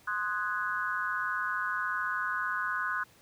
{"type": "chord", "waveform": "sine", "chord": "Ab dominant seventh", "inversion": "first", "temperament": "equal", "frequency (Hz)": [1046.5, 1244.5, 1480, 1661.2], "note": ["C6", "Eb6", "Gb6", "Ab6"], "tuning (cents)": [0, 0, 0, 0], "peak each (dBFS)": [-36, -36, -32, -38], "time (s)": [0.07, 3.04], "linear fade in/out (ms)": 10, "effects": ["pink hiss -60 dBFS RMS until 3.21 s", "high-pass 60 Hz 12 dB/octave"]}